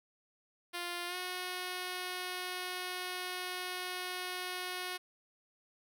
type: tone with pitch glide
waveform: 5% pulse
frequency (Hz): 350 to 364.2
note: F4 to F#4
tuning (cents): +4 to -27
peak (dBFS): -26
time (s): 0.73-4.98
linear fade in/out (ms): 20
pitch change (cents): +69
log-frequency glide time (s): 1.07-1.16
effects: none